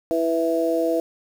harmonic tone, 164.81 Hz, E3, in tune, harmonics 2 / 3 / 4, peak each -23 / -23 / -23 dBFS, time 0.11-1 s, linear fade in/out 0 ms, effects 7-bit

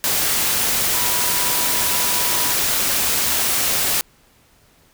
sine tone in noise, 978 Hz, B5, 17 cents flat, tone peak -30 dBFS, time 0.94-2.53 s, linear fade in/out 0 ms, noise white, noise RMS -19 dBFS, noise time 0.04-4.01 s, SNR -14 dB, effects pink hiss -55 dBFS RMS until 4.93 s

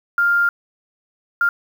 sine tone bursts at uneven times, 1400 Hz, F6, 4 cents sharp, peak -13 dBFS, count 2, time 0.18-0.49 / 1.41-1.49 s, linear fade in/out 2 ms, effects 7-bit

